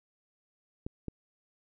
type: clicks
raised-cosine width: 3 ms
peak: -23 dBFS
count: 2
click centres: 0.865 / 1.083 s
effects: none

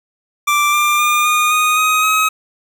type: tone with pitch steps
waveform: 25% pulse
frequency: 1174.7 / 1190.4 / 1206.3 / 1222.5 / 1238.8 / 1255.4 / 1272.2 Hz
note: D6 / D6 / D6 / D#6 / D#6 / D#6 / D#6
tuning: 0 / +23 / +46 / -31 / -8 / +15 / +38 cents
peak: -8 dBFS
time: 0.47-2.29 s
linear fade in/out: 10 ms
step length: 260 ms
effects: none

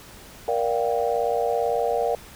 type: chord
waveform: sine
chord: G minor seventh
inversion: first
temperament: just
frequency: 470.4 / 588 / 705.6 / 784 Hz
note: Bb4 / D5 / F5 / G5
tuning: +16 / +2 / +18 / 0 cents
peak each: -24 / -27 / -26 / -29 dBFS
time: 0.48-2.15 s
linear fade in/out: 2 ms
effects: pink hiss -45 dBFS RMS until 2.35 s

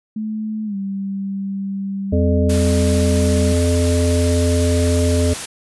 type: tone with pitch glide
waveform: sine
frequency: 216.1 to 195.89 Hz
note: A3 to G3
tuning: -31 to -1 cents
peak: -21 dBFS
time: 0.16-3.53 s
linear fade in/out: 5 ms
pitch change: -170 cents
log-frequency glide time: 0.65-0.76 s
type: harmonic tone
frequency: 86.1 Hz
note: F2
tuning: 24 cents flat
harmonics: 1 / 3 / 5 / 7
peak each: -15 / -20 / -22 / -23 dBFS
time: 2.12-5.34 s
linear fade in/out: 10 ms
type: noise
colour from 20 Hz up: white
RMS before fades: -27 dBFS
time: 2.49-5.46 s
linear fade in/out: 10 ms
effects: resampled to 24000 Hz

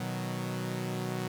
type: chord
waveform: sawtooth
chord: B major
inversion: none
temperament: equal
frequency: 123.47 / 155.56 / 185 Hz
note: B2 / D#3 / F#3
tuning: 0 / 0 / 0 cents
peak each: -32 / -36 / -32 dBFS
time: 0-1.28 s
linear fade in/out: 5 ms
effects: none

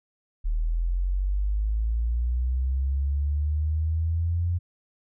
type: linear sweep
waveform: sine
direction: up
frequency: 37.91 to 88.1 Hz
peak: -22 dBFS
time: 0.44-4.59 s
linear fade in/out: 20 ms
effects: none

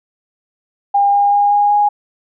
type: tone with pitch steps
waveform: sine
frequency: 805 / 810.1 / 815.3 / 820.5 / 825.7 Hz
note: G5 / G#5 / G#5 / G#5 / G#5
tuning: +46 / -43 / -32 / -21 / -10 cents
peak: -9 dBFS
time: 0.94-1.89 s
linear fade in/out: 10 ms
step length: 190 ms
effects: none

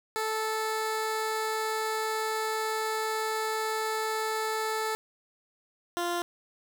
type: tone pair in turn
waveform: 15% pulse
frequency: 438 / 347.6 Hz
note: A4 / F4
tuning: -8 / -8 cents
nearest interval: major third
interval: 400 cents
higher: first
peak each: -22 / -22 dBFS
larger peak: neither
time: 0.16-4.95 / 5.97-6.22 s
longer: first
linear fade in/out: 0 ms
effects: none

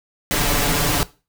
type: noise with comb filter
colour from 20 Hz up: pink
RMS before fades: -19 dBFS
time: 0.31-1.03 s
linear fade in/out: 0 ms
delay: 6.9 ms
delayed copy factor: +0.85
effects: noise-tail reverb RT60 0.3 s tail -18 dB re dry

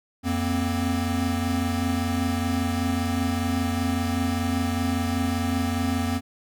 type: tone cluster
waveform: square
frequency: 88.2 / 236.5 / 261.6 Hz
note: F2 / A#3 / C4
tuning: +18 / +25 / 0 cents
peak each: -28 dBFS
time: 0.23-6.21 s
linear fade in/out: 50 ms
effects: none

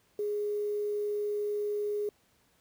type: tone with quantisation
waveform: sine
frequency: 415.3 Hz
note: G#4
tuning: in tune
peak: -29 dBFS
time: 0.19-2.09 s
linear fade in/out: 2 ms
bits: 9
effects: pink hiss -68 dBFS RMS until 2.6 s + high-pass 60 Hz 12 dB/octave

